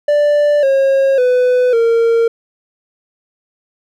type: tone with pitch steps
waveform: triangle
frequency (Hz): 587.3 / 541.7 / 499.6 / 460.8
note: D5 / C#5 / B4 / A#4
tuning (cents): 0 / -40 / +20 / -20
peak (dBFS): -7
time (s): 0.08-2.28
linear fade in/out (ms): 5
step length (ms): 550
effects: none